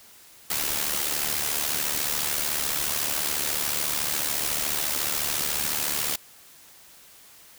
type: noise with amplitude modulation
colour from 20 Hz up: white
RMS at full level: -24 dBFS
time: 0.5-6.16 s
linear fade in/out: 5 ms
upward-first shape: sine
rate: 74 Hz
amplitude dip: 65%
effects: white hiss -51 dBFS RMS until 7.58 s